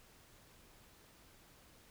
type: silence
effects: pink hiss -63 dBFS RMS until 1.9 s